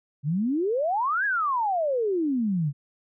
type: exponential two-way sweep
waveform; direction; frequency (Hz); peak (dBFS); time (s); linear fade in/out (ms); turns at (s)
sine; up then down; 135.1 to 1700 to 135.1; -22; 0.23-2.73; 50; 1.25
effects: none